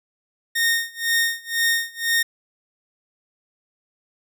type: tone with tremolo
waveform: sawtooth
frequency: 1844 Hz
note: A#6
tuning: 19 cents flat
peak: -13 dBFS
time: 0.55-2.23 s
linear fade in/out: 10 ms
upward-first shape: sine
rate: 2 Hz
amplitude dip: 95%
effects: none